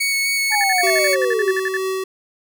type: tone with vibrato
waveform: sawtooth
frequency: 2217 Hz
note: C#7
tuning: in tune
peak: -14 dBFS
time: 0-1.15 s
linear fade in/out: 10 ms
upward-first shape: square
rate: 4 Hz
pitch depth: 9 cents each way
type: linear sweep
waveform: sine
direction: down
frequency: 862 to 354.1 Hz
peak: -18 dBFS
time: 0.5-1.55 s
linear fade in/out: 50 ms
type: tone bursts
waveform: sine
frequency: 1760 Hz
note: A6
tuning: in tune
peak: -19 dBFS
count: 15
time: 0.52-1.77 s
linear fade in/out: 2 ms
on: 32 ms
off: 55 ms
type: tone with tremolo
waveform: square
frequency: 379.4 Hz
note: F#4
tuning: 43 cents sharp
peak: -20 dBFS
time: 0.83-2.04 s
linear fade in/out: 5 ms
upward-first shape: triangle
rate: 3.1 Hz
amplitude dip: 30%
effects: none